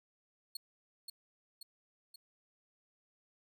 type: tone with echo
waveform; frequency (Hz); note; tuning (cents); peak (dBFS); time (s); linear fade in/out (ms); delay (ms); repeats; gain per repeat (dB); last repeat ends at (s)
sawtooth; 4337; C#8; -39; -36; 0.55-0.57; 5; 530; 3; -4; 2.16
effects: none